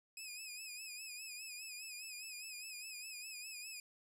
15% pulse tone with vibrato, 2521 Hz, D#7, 22 cents sharp, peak -39 dBFS, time 0.17-3.8 s, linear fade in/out 2 ms, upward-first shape sine, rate 4.9 Hz, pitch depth 74 cents each way, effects none

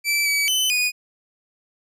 sawtooth tone with pitch steps, 2323 / 2284 / 3033 / 2472 Hz, D7 / D7 / F#7 / D#7, -20 / -49 / +42 / -12 cents, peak -15 dBFS, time 0.04-0.92 s, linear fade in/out 50 ms, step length 220 ms, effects resampled to 32000 Hz

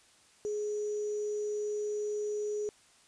sine tone with sample-and-hold, 418.8 Hz, G#4, 15 cents sharp, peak -31 dBFS, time 0.45-2.69 s, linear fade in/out 0 ms, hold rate 6300 Hz, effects white hiss -62 dBFS RMS until 3.07 s + resampled to 22050 Hz

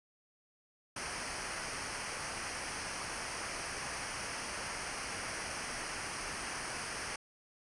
pink noise with comb filter, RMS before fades -40 dBFS, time 0.96-7.16 s, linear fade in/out 5 ms, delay 0.27 ms, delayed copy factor -0.7, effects resampled to 24000 Hz

